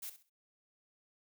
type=noise with echo; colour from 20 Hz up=blue; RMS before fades=-43 dBFS; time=0.02-0.1 s; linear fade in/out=10 ms; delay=66 ms; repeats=3; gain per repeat=-12 dB; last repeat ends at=0.298 s; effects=none